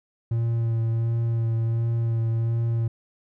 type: tone with vibrato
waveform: triangle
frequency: 114.9 Hz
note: A#2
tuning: 25 cents flat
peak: -19 dBFS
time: 0.31-2.88 s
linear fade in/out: 5 ms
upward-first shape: sine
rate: 1.4 Hz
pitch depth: 18 cents each way
effects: none